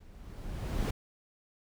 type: noise with level ramp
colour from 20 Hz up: brown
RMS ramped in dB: -55 to -27 dBFS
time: 0-0.91 s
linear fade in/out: 10 ms
effects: none